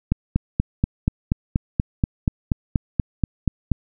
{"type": "click train", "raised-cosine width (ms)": 5, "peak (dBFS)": -5, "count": 16, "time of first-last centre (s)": [0.12, 3.717], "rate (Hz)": 4.17, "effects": []}